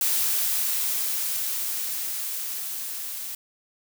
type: noise with level ramp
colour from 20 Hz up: blue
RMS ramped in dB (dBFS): -23 to -34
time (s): 0.01-3.35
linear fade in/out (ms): 2
effects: none